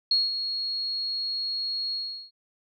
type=tone with ADSR envelope; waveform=sine; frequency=4306 Hz; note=C8; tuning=49 cents sharp; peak=-18 dBFS; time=0.11-2.31 s; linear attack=4 ms; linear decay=190 ms; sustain=-9 dB; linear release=380 ms; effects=none